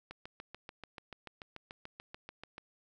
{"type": "click train", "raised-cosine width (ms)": 0.3, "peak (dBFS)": -29, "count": 18, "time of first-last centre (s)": [0.11, 2.581], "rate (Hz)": 6.88, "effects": []}